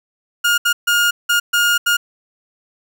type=tone bursts at uneven times; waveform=30% pulse; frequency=1421 Hz; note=F6; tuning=30 cents sharp; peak=-10 dBFS; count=6; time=0.44-0.58 / 0.65-0.73 / 0.87-1.11 / 1.29-1.4 / 1.53-1.78 / 1.86-1.97 s; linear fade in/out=10 ms; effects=none